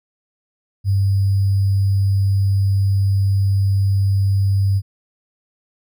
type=tone with sample-and-hold; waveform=sine; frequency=98 Hz; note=G2; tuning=in tune; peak=-13 dBFS; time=0.84-4.82 s; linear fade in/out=50 ms; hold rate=4900 Hz; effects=none